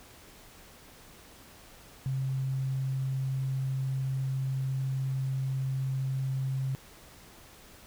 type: tone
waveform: sine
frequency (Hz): 133.1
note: C3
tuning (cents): +30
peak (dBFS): -28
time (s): 2.06-6.75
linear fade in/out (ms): 0
effects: pink hiss -53 dBFS RMS until 7.86 s